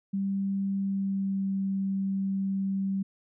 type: tone with pitch glide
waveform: sine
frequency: 196 to 194.2 Hz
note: G3 to G3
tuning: 0 to -16 cents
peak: -26 dBFS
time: 0.13-3.03 s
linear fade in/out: 10 ms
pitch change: -16 cents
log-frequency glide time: 0.78-1.5 s
effects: none